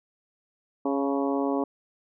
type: harmonic tone with a mistuned harmonic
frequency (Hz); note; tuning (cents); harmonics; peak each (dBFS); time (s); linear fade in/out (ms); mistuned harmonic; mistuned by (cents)
138.7; C#3; +1; 2 / 3 / 4 / 5 / 6 / 7 / 8; -26 / -30 / -32 / -34 / -36 / -37 / -38; 0.85-1.64; 5; 6; +34
effects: none